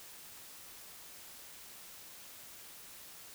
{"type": "silence", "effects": ["white hiss -52 dBFS RMS until 3.34 s"]}